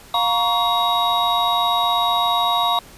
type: tone cluster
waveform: triangle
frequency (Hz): 706 / 939 / 1123 / 3791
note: F5 / A#5 / C#6 / A#7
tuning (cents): +19 / +12 / +22 / +28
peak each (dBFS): -20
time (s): 0.14-2.79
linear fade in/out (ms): 2
effects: pink hiss -44 dBFS RMS until 2.97 s + resampled to 32000 Hz